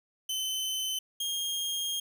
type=tone pair in turn; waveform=sawtooth; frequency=3053 / 3235 Hz; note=G7 / G#7; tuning=-46 / -46 cents; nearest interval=minor second; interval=100 cents; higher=second; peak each=-27 dBFS; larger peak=neither; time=0.29-0.99 / 1.2-2 s; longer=second; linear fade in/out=5 ms; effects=none